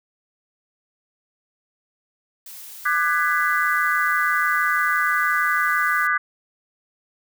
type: noise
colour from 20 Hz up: blue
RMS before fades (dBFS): -39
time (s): 2.46-6.07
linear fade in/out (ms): 2
type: chord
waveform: sine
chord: G# half-diminished seventh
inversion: second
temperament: just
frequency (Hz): 1196.1 / 1495.1 / 1661.2 / 1993.5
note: D6 / F#6 / G#6 / B6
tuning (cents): +31 / +18 / 0 / +16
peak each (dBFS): -22 / -22 / -24 / -26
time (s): 2.85-6.18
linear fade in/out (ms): 10
effects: none